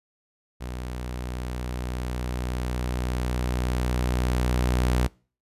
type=tone with level ramp; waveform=sawtooth; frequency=61.74 Hz; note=B1; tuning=in tune; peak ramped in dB=-28 to -16 dBFS; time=0.6-5.08 s; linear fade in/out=20 ms; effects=noise-tail reverb RT60 0.4 s tail -25 dB re dry + resampled to 32000 Hz